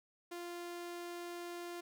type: tone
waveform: sawtooth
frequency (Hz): 347.8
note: F4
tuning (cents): -7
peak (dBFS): -39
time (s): 0.31-1.81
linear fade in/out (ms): 10
effects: none